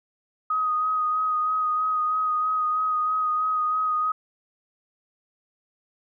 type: tone with vibrato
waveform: sine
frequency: 1252 Hz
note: D#6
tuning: 10 cents sharp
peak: -21 dBFS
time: 0.5-4.12 s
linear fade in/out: 5 ms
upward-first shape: sine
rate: 3.1 Hz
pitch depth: 20 cents each way
effects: none